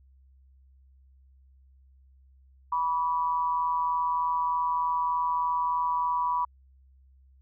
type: tone pair together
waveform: sine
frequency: 980.7 / 1144 Hz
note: B5 / D6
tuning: -12 / -46 cents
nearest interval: minor third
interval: 266 cents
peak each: -25 / -31 dBFS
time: 2.72-6.45 s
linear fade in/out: 5 ms
effects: added 66 Hz sine -55 dBFS peak until 7.41 s